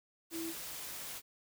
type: tone in noise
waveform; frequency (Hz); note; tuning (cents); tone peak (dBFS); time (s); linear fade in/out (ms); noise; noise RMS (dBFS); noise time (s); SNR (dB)
sine; 329.6; E4; 0; -38; 0.31-0.54; 50; white; -44; 0.3-1.22; +3
effects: none